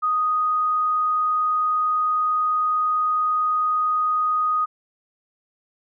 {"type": "tone", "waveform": "sine", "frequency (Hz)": 1244.5, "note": "D#6", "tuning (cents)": 0, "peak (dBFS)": -18, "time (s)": [0.02, 4.66], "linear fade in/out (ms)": 20, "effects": []}